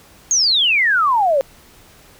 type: exponential sweep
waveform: sine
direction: down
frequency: 6680 to 523.3 Hz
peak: -12 dBFS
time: 0.31-1.41 s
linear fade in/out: 0 ms
effects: pink hiss -47 dBFS RMS until 2.19 s